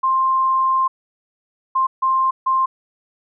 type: tone bursts at uneven times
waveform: sine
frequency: 1053 Hz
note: C6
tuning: 11 cents sharp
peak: -14 dBFS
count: 4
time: 0.03-0.88 / 1.75-1.87 / 2.02-2.31 / 2.46-2.66 s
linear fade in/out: 10 ms
effects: none